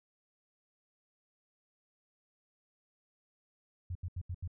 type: tone bursts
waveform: sine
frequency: 89 Hz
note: F2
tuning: 33 cents sharp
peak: -35 dBFS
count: 5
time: 3.9-4.477 s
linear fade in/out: 5 ms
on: 53 ms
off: 78 ms
effects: none